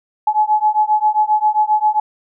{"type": "beating tone pair", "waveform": "sine", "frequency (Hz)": [849, 856.5], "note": ["G#5", "A5"], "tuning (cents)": [38, -47], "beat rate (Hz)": 7.5, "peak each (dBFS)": -15, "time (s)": [0.27, 2], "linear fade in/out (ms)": 5, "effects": []}